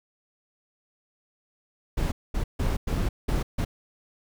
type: noise bursts at uneven times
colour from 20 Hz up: brown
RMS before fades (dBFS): -25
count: 6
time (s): 1.97-2.12 / 2.34-2.44 / 2.59-2.77 / 2.87-3.09 / 3.28-3.43 / 3.58-3.65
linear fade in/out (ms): 10
effects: none